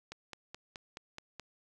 click train, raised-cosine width 0.2 ms, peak -26 dBFS, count 7, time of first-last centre 0.12-1.397 s, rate 4.7 Hz, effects none

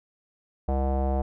square tone with low-pass filter, 67 Hz, C2, 42 cents sharp, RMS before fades -25 dBFS, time 0.68-1.22 s, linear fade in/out 5 ms, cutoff 700 Hz, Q 4.7, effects none

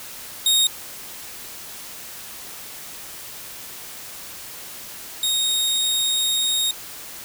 sawtooth tone pair in turn, 3729 / 3729 Hz, A#7 / A#7, 0 / 0 cents, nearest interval unison, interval 0 cents, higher neither, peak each -12 / -16 dBFS, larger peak first, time 0.46-0.67 / 5.23-6.71 s, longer second, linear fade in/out 2 ms, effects white hiss -37 dBFS RMS until 7.24 s

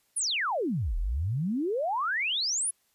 sine exponential two-way sweep, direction down then up, 10920 to 37 to 10920 Hz, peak -26 dBFS, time 0.16-2.71 s, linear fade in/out 10 ms, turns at 0.97 s, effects white hiss -70 dBFS RMS until 2.94 s + resampled to 32000 Hz

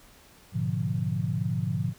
sine chord, G# diminished seventh, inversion none, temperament equal with one note detuned, 105.58 / 123.47 / 146.83 / 174.61 Hz, G#2 / B2 / D3 / F3, +29 / 0 / 0 / 0 cents, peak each -31 dBFS, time 0.52-1.94 s, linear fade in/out 50 ms, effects pink hiss -55 dBFS RMS until 1.98 s

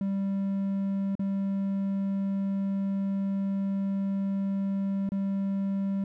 triangle tone with dropouts, 196 Hz, G3, in tune, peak -24 dBFS, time 0.01-6.04 s, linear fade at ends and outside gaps 2 ms, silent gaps 1.153-1.194 / 5.091-5.119 s, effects none

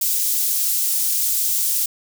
white high-pass noise, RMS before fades -20 dBFS, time 0.01-1.86 s, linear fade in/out 5 ms, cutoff 6300 Hz, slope 12 dB/octave, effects none

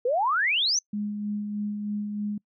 sine exponential sweep, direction up, 461.3 to 6340 Hz, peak -21 dBFS, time 0.05-0.79 s, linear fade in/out 5 ms
sine tone with tremolo, 207.7 Hz, G#3, in tune, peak -26 dBFS, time 0.93-2.38 s, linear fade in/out 5 ms, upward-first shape sine, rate 3.2 Hz, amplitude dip 35%
effects noise-tail reverb RT60 0.1 s tail -26 dB re dry

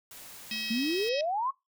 white noise, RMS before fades -47 dBFS, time 0.11-1.09 s, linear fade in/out 2 ms
harmonic tone, 640 Hz, D#5, 49 cents sharp, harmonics 3 / 4 / 5 / 6 / 7 / 8 / 9, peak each -43 / -37 / -39 / -40 / -44 / -38 / -49 dBFS, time 0.51-1.21 s, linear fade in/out 2 ms
triangle tone with exponential decay, 220.1 Hz, A3, 1 cent sharp, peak -37 dBFS, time 0.51-1.2 s, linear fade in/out 5 ms, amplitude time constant 150 ms
sine exponential sweep, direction up, 215.3 to 1112 Hz, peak -27 dBFS, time 0.7-1.51 s, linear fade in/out 10 ms
effects noise-tail reverb RT60 0.2 s tail -21 dB re dry

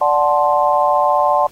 sine chord, D dominant seventh, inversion none, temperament equal with one note detuned, 587.3 / 740 / 874.4 / 1046.5 Hz, D5 / F#5 / A5 / C6, 0 / 0 / -11 / 0 cents, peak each -17 dBFS, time 0.01-1.47 s, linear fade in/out 5 ms, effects pink hiss -47 dBFS RMS until 1.51 s + AAC 48 kbps

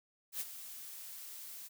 blue noise with ADSR envelope, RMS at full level -37 dBFS, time 0.32-1.69 s, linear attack 83 ms, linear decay 36 ms, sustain -11 dB, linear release 29 ms, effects none

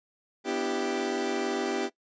30% pulse chord, E minor seventh, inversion second, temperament equal with one note detuned, 246.9 / 293.7 / 334.6 / 392 Hz, B3 / D4 / E4 / G4, 0 / 0 / +26 / 0 cents, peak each -32 / -32 / -32 / -28 dBFS, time 0.44-1.9 s, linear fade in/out 50 ms, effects noise-tail reverb RT60 0.1 s tail -19 dB re dry + resampled to 16000 Hz

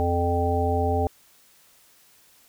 harmonic tone with a mistuned harmonic, 86.6 Hz, F2, 14 cents flat, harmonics 1 / 3 / 5 / 7 / 9, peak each -24 / -30 / -27 / -30 / -26 dBFS, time 0-1.07 s, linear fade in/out 0 ms, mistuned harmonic 1, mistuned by -31 cents, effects white hiss -57 dBFS RMS until 2.48 s

